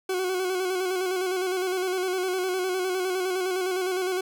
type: tone with vibrato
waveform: 40% pulse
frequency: 370 Hz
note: F#4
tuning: in tune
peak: -24 dBFS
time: 0.09-4.21 s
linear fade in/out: 5 ms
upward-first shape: square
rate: 9.8 Hz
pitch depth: 37 cents each way
effects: none